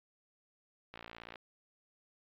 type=click train; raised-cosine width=0.3 ms; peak=-30 dBFS; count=25; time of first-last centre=0.94-1.357 s; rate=57.5 Hz; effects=low-pass 4000 Hz 12 dB/octave + AAC 48 kbps